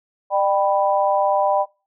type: chord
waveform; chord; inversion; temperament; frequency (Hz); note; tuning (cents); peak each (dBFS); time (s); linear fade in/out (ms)
sine; G major; second; equal with one note detuned; 600 / 784 / 987.8; D5 / G5 / B5; +37 / 0 / 0; -19 / -19 / -22; 0.3-1.66; 50
effects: noise-tail reverb RT60 0.3 s tail -20 dB re dry